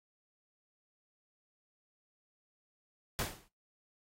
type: noise with exponential decay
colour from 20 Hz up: pink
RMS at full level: -31 dBFS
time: 3.19-3.48 s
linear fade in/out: 0 ms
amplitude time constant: 61 ms
effects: noise-tail reverb RT60 0.2 s tail -18 dB re dry + AAC 48 kbps